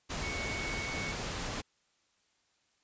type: tone in noise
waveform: sine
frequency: 2217 Hz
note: C#7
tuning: in tune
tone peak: -38 dBFS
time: 0.22-1.13 s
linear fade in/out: 20 ms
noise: pink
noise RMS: -37 dBFS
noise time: 0.09-1.62 s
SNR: -4 dB
effects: white hiss -73 dBFS RMS until 2.83 s + resampled to 16000 Hz